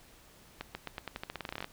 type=accelerating click train; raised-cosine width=0.3 ms; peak=-21 dBFS; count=18; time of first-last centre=0.61-1.644 s; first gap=140 ms; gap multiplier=0.88; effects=pink hiss -58 dBFS RMS until 1.72 s